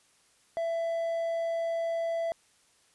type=tone; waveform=triangle; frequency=666 Hz; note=E5; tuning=18 cents sharp; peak=-26 dBFS; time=0.57-2.32 s; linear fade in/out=0 ms; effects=white hiss -65 dBFS RMS until 2.94 s + resampled to 24000 Hz